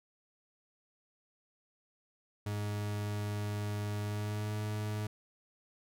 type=tone with pitch glide; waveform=40% pulse; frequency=103.83 to 106.01 Hz; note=G#2 to G#2; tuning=0 to +36 cents; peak=-33 dBFS; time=2.46-5.07 s; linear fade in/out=5 ms; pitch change=+36 cents; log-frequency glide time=4.02-4.54 s; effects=none